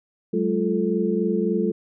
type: tone cluster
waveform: sine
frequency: 189.7 / 213.3 / 348.5 / 437.5 Hz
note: F#3 / G#3 / F4 / A4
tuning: +43 / +46 / -4 / -10 cents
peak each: -25 dBFS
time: 0.33-1.72 s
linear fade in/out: 10 ms
effects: none